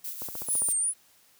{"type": "noise with tremolo", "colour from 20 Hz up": "violet", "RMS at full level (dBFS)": -35, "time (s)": [0.04, 0.73], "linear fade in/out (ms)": 5, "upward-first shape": "sine", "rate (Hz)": 6.3, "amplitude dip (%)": 50}
{"type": "click train", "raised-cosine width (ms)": 1, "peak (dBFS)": -26, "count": 8, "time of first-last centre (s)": [0.22, 0.687], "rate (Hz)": 15}
{"type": "linear two-way sweep", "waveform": "sine", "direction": "down then up", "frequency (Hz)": [10180, 8590, 10180], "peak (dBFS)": -24, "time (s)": [0.46, 0.94], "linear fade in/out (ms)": 50, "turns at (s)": 0.77}
{"effects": ["white hiss -61 dBFS RMS until 1.39 s", "high-pass 60 Hz 12 dB/octave"]}